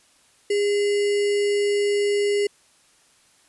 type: tone with sample-and-hold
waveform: sine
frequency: 407.9 Hz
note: G#4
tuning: 31 cents flat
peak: -18 dBFS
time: 0.5-2.47 s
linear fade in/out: 5 ms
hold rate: 2450 Hz
effects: white hiss -58 dBFS RMS until 3.48 s + resampled to 24000 Hz